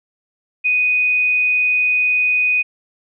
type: tone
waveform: sine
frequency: 2489 Hz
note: D#7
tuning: in tune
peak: -13 dBFS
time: 0.64-2.63 s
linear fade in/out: 20 ms
effects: none